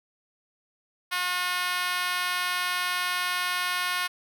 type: tone with high-pass filter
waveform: 5% pulse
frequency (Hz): 360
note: F#4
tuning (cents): -47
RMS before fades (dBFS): -28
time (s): 1.11-4.08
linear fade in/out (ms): 20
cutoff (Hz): 1100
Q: 1.7
effects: none